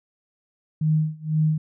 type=tone with tremolo; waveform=sine; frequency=155.56 Hz; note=D#3; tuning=in tune; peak=-16 dBFS; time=0.81-1.58 s; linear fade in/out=5 ms; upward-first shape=sine; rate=2 Hz; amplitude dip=95%; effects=none